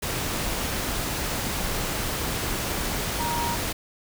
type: tone in noise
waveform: sine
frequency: 942 Hz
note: A#5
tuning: 18 cents sharp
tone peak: -27 dBFS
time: 3.19-3.55 s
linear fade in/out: 10 ms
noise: pink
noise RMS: -28 dBFS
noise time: 0.02-3.73 s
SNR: -2 dB
effects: none